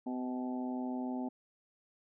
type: harmonic tone with a mistuned harmonic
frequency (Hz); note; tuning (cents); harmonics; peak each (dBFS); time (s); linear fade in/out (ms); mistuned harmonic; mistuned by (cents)
126.8; B2; +46; 2 / 3 / 4 / 5 / 6 / 7; -35 / -47 / -52 / -47 / -47 / -48; 0.06-1.29; 10; 7; -47
effects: none